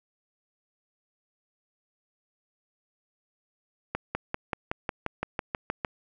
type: accelerating click train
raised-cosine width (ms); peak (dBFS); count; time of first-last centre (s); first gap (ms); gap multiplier
0.5; -13; 12; 3.95-5.848; 200; 0.97
effects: none